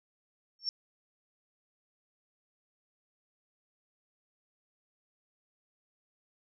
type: tone with exponential growth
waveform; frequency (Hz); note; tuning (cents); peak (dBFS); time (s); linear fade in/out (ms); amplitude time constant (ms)
sine; 5440; F8; -46; -25; 0.59-0.69; 1; 20
effects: none